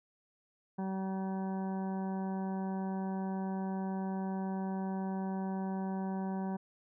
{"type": "harmonic tone", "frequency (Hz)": 190.9, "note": "G3", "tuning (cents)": -46, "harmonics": [1, 2, 3, 4, 5, 6, 8, 9], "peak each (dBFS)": [-34, -44, -49, -44, -47, -59, -57, -63], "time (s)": [0.78, 6.57], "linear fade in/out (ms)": 10, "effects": []}